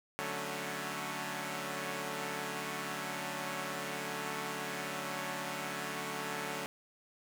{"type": "chord", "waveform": "5% pulse", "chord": "D major seventh", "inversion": "none", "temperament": "equal", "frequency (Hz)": [146.83, 185, 220, 277.2], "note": ["D3", "F#3", "A3", "C#4"], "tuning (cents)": [0, 0, 0, 0], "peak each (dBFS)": [-31, -31, -31, -32], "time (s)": [0.19, 6.66], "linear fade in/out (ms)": 0, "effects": []}